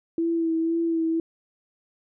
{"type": "tone with vibrato", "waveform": "sine", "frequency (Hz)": 329.6, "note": "E4", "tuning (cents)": 0, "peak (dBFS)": -21, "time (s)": [0.18, 1.2], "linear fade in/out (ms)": 2, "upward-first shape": "sine", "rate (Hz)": 2, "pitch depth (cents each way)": 26, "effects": []}